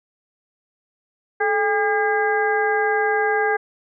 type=harmonic tone with a mistuned harmonic; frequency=404.5 Hz; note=G#4; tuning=46 cents flat; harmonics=1 / 2 / 3 / 4 / 5; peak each=-21 / -22 / -31 / -22 / -30 dBFS; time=1.4-3.57 s; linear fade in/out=10 ms; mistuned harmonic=1; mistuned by=+110 cents; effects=none